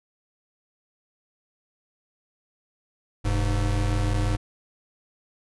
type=tone pair together; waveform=square; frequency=42.81 / 102.3 Hz; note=F1 / G#2; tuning=-34 / -26 cents; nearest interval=octave + minor third; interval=1508 cents; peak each=-25 dBFS; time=3.24-4.37 s; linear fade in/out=20 ms; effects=resampled to 24000 Hz

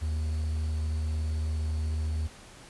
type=tone with quantisation; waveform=triangle; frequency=77.78 Hz; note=D#2; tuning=in tune; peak=-25 dBFS; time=0.01-2.28 s; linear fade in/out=20 ms; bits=9; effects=pink hiss -50 dBFS RMS until 2.69 s + resampled to 24000 Hz

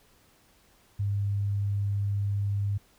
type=tone; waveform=sine; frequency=100.8 Hz; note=G2; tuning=49 cents sharp; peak=-25 dBFS; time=0.99-2.78 s; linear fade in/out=10 ms; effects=pink hiss -62 dBFS RMS until 2.98 s

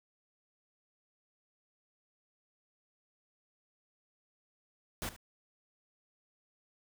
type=noise with echo; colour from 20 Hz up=pink; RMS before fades=-38 dBFS; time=5.02-5.09 s; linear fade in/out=0 ms; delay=73 ms; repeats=1; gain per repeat=-15 dB; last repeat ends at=5.163 s; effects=none

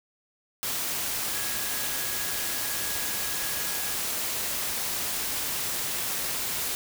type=tone in noise; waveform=sine; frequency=1661.2 Hz; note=G#6; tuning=in tune; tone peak=-41 dBFS; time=1.34-3.94 s; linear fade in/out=0 ms; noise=white; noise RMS=-30 dBFS; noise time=0.63-6.75 s; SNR=-14 dB; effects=none

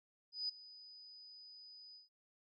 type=tone with ADSR envelope; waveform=sine; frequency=4978 Hz; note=D#8; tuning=in tune; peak=-35 dBFS; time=0.32-2.09 s; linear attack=170 ms; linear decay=8 ms; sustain=-19 dB; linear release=140 ms; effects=none

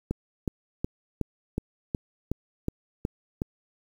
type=click train; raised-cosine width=3 ms; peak=-14 dBFS; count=10; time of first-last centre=0.11-3.419 s; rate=2.72 Hz; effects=8-bit

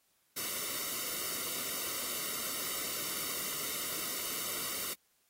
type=noise with comb filter; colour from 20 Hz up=white; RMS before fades=-37 dBFS; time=0.36-4.94 s; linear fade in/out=10 ms; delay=1.2 ms; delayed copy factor=-0.75; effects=white hiss -73 dBFS RMS until 5.29 s + AAC 48 kbps

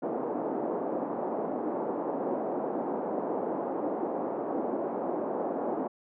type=band-pass noise; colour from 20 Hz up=pink; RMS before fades=-32 dBFS; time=0.02-5.88 s; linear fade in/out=10 ms; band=260 to 840 Hz; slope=24 dB/octave; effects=none

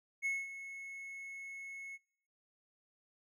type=tone with ADSR envelope; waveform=triangle; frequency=2188 Hz; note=C#7; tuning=23 cents flat; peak=-30 dBFS; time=0.22-1.98 s; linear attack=36 ms; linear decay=210 ms; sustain=-13 dB; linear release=33 ms; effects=noise-tail reverb RT60 0.8 s tail -26 dB re dry

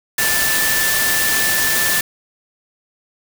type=tone in noise; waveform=sine; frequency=1760 Hz; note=A6; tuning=in tune; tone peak=-19 dBFS; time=0.18-2.01 s; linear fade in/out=5 ms; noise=white; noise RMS=-18 dBFS; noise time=0.18-2.01 s; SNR=-4 dB; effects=none

